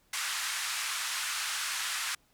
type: band-pass noise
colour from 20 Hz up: pink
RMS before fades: -34 dBFS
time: 0.13-2.15 s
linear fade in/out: 5 ms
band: 1200 to 11000 Hz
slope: 24 dB/octave
effects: pink hiss -68 dBFS RMS until 2.33 s